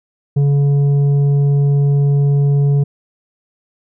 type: tone with tanh clipping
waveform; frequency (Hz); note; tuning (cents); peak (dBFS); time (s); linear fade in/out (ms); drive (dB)
sine; 141.9; C#3; +41; -11; 0.36-2.84; 10; 6
effects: none